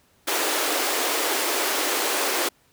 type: high-pass noise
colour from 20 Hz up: pink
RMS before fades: -24 dBFS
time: 0.27-2.49 s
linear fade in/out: 10 ms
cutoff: 300 Hz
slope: 48 dB/octave
effects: pink hiss -61 dBFS RMS until 2.72 s + high-pass 60 Hz 12 dB/octave